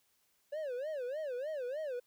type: tone with vibrato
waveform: triangle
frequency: 554.4 Hz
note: C#5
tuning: in tune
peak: -34 dBFS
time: 0.52-2 s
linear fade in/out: 10 ms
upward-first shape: sine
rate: 3.3 Hz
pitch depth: 230 cents each way
effects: white hiss -74 dBFS RMS until 2.06 s